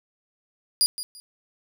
25% pulse tone with echo, 4863 Hz, D#8, 40 cents flat, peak -12 dBFS, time 0.81-0.86 s, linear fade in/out 0 ms, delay 170 ms, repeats 2, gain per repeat -13 dB, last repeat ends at 1.2 s, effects none

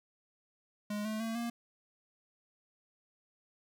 square tone with pitch steps, 208.1 / 216.7 / 225.6 / 234.9 Hz, G#3 / A3 / A3 / A#3, +4 / -26 / +44 / +13 cents, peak -35 dBFS, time 0.9-1.5 s, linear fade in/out 5 ms, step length 150 ms, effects 12-bit

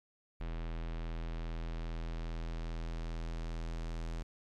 square tone with low-pass filter sweep, 41.22 Hz, E1, 1 cent sharp, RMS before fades -39 dBFS, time 0.4-4.23 s, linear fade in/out 10 ms, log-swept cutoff 3100 to 6700 Hz, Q 1, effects 12-bit

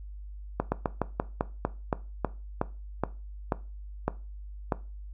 slowing click train, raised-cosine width 1 ms, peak -11 dBFS, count 14, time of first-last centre 0.6-4.722 s, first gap 120 ms, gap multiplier 1.15, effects noise-tail reverb RT60 0.3 s tail -17 dB re dry + added 50 Hz sine -39 dBFS peak until 5.13 s

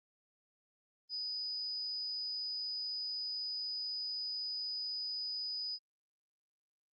sine tone with amplitude modulation, 4978 Hz, D#8, in tune, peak -35 dBFS, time 1.09-5.79 s, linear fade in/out 50 ms, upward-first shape sine, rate 275 Hz, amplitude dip 35%, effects Opus 24 kbps

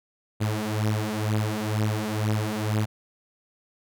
sawtooth beating tone pair, 106.2 / 108.3 Hz, G#2 / A2, +39 / -27 cents, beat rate 2.1 Hz, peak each -23 dBFS, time 0.4-2.86 s, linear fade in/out 20 ms, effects none

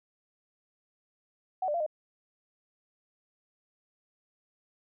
sine tone with pitch steps, 748 / 593 / 686 / 614 Hz, F#5 / D5 / F5 / D#5, +19 / +17 / -31 / -23 cents, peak -27 dBFS, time 1.62-1.864 s, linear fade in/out 5 ms, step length 61 ms, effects none

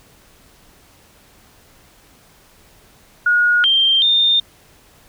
sine tone with pitch steps, 1444 / 3163 / 3627 Hz, F#6 / G7 / A#7, -43 / +15 / -48 cents, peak -11 dBFS, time 3.26-4.4 s, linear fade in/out 5 ms, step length 380 ms, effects pink hiss -50 dBFS RMS until 5.08 s

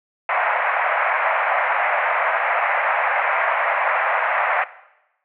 pink band-pass noise, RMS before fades -20 dBFS, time 0.29-4.64 s, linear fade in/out 2 ms, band 610 to 2300 Hz, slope 48 dB/octave, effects noise-tail reverb RT60 0.9 s tail -17 dB re dry

